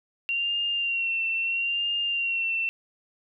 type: tone with vibrato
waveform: sine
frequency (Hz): 2751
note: F7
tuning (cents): -27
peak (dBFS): -24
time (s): 0.29-2.69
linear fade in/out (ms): 0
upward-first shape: sine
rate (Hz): 0.76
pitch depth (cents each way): 40
effects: none